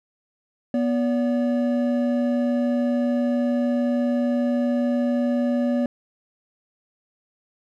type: tone pair together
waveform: triangle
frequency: 243.7 / 573 Hz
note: B3 / D5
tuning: -23 / -43 cents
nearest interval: octave + minor third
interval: 1480 cents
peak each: -18 / -24 dBFS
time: 0.74-5.86 s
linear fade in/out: 2 ms
effects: none